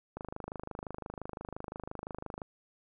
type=click train; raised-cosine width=1 ms; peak=-25 dBFS; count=59; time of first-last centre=0.17-2.418 s; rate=25.8 Hz; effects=none